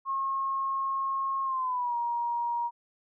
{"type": "tone with pitch glide", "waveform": "sine", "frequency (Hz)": [1082, 947.4], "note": ["C#6", "A#5"], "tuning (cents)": [-42, 28], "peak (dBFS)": -27, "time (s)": [0.05, 2.71], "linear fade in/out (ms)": 50, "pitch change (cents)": -230, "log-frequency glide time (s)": [1.43, 1.96], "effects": []}